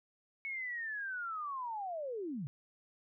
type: linear sweep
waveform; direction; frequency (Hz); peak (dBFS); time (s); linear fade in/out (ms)
sine; down; 2217 to 125.3; -37; 0.45-2.47; 0
effects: none